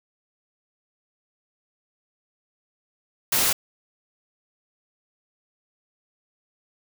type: noise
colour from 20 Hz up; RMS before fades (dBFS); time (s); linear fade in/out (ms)
white; -21; 3.32-3.53; 5
effects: none